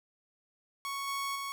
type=tone with level steps; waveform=sawtooth; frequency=1108.7 Hz; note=C#6; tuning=in tune; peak=-31 / -29 / -32 dBFS; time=0.85-1.52 s; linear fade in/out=0 ms; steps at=1.07 / 1.35 s; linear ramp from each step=10 ms; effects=none